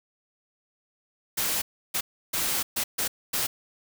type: noise bursts at uneven times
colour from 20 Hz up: white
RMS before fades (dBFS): -27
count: 6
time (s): 1.37-1.62 / 1.94-2.01 / 2.33-2.63 / 2.76-2.84 / 2.98-3.08 / 3.33-3.47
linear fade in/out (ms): 10
effects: none